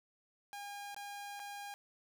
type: tone with dropouts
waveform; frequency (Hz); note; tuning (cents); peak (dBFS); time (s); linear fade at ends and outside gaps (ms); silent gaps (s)
sawtooth; 811; G#5; -41; -40; 0.53-1.74; 0; 0.945-0.964 / 1.394-1.399
effects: none